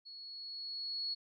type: tone with level ramp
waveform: sine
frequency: 4358 Hz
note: C#8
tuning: 30 cents flat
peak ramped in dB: -48 to -34 dBFS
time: 0.05-1.15 s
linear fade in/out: 20 ms
effects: none